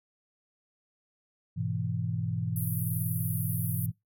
sine chord, E major, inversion first, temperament just, 103.01 / 123.61 / 164.81 Hz, G#2 / B2 / E3, -14 / +2 / 0 cents, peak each -33 dBFS, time 1.56-3.92 s, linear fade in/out 20 ms
white band-pass noise, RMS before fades -38 dBFS, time 2.56-3.86 s, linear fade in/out 2 ms, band 10000 to 16000 Hz, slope 96 dB/octave
effects noise-tail reverb RT60 0.2 s tail -24 dB re dry

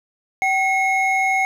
triangle tone pair together, 767.6 / 2171 Hz, G5 / C#7, -37 / -37 cents, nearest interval octave + tritone, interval 1800 cents, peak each -17 dBFS, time 0.42-1.45 s, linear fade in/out 0 ms, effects none

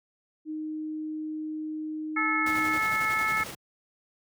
sine tone, 310 Hz, D#4, 6 cents flat, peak -31 dBFS, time 0.45-2.8 s, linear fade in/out 50 ms
harmonic tone, 434.8 Hz, A4, 21 cents flat, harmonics 2 / 3 / 4 / 5, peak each -37 / -28 / -32 / -27 dBFS, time 2.16-3.44 s, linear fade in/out 10 ms
pink noise with tremolo, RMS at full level -37 dBFS, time 2.46-3.55 s, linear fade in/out 5 ms, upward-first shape square, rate 11 Hz, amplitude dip 35%
effects high-pass 100 Hz 12 dB/octave

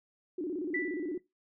sine tone with vibrato, 329.6 Hz, E4, in tune, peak -32 dBFS, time 0.38-1.18 s, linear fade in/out 5 ms, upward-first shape square, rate 17 Hz, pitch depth 170 cents each way
sine tone with exponential decay, 1975 Hz, B6, in tune, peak -29 dBFS, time 0.74-1.2 s, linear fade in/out 5 ms, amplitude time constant 100 ms
effects noise-tail reverb RT60 0.2 s tail -19 dB re dry

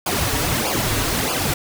pink noise with flanger, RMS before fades -21 dBFS, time 0.06-1.54 s, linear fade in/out 5 ms, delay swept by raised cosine 0.51 to 5.81 ms, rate 1.6 Hz, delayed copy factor -0.85, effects none

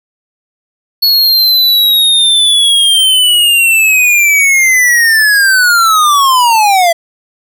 square linear sweep, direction down, 4382 to 659.3 Hz, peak -6 dBFS, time 1.02-6.93 s, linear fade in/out 10 ms, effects none

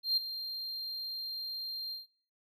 triangle tone with ADSR envelope, 4186 Hz, C8, in tune, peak -22 dBFS, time 0.03-2.07 s, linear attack 140 ms, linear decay 13 ms, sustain -13 dB, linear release 150 ms, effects noise-tail reverb RT60 0.5 s tail -24 dB re dry + tanh soft clip ceiling -20 dBFS

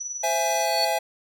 sine tone with tremolo, 5920 Hz, F#8, in tune, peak -27 dBFS, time 0-0.66 s, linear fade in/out 10 ms, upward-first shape triangle, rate 20 Hz, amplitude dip 65%
square chord, C augmented, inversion none, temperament equal with one note detuned, 523.3 / 666.1 / 830.6 Hz, C5 / E5 / G#5, 0 / +18 / 0 cents, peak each -31 / -26 / -26 dBFS, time 0.23-0.99 s, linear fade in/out 10 ms
sine tone with exponential growth, 4435 Hz, C#8, in tune, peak -20 dBFS, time 0.39-0.85 s, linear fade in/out 5 ms, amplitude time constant 98 ms
effects none

